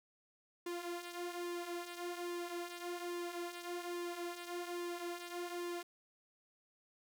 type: tone with flanger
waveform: sawtooth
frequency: 349.2 Hz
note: F4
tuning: in tune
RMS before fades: -43 dBFS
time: 0.66-5.83 s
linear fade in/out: 5 ms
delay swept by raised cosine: 1.3 to 5.9 ms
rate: 1.2 Hz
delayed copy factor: -0.6
effects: none